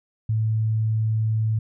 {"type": "tone", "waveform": "sine", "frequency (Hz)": 110, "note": "A2", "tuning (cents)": 0, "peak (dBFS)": -19, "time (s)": [0.29, 1.59], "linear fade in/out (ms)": 5, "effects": []}